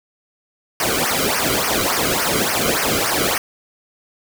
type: noise with flanger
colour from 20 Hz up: pink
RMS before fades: -19 dBFS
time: 0.8-3.38 s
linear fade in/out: 2 ms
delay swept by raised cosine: 0.26 to 1.16 ms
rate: 3.5 Hz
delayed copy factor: -1
effects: none